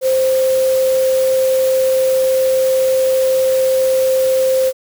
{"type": "tone in noise", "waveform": "sine", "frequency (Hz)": 523.3, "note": "C5", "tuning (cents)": 0, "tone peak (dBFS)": -11, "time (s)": [0.01, 4.73], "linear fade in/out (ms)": 50, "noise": "white", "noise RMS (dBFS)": -28, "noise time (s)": [0.01, 4.73], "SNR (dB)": 14, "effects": []}